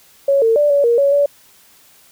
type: tone with pitch steps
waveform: sine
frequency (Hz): 555 / 452.4 / 587 / 568 / 470.9 / 560 / 572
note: C#5 / A4 / D5 / C#5 / A#4 / C#5 / D5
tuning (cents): +2 / +48 / -1 / +42 / +18 / +18 / -46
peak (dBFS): -10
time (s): 0.28-1.26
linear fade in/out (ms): 5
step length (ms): 140
effects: white hiss -49 dBFS RMS until 2.11 s